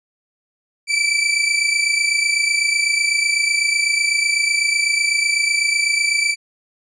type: tone pair together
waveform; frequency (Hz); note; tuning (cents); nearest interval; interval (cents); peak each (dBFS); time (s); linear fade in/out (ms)
sawtooth; 2308 / 2336; D7 / D7; -31 / -10; unison; 21; -15; 0.87-6.36; 50
effects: resampled to 22050 Hz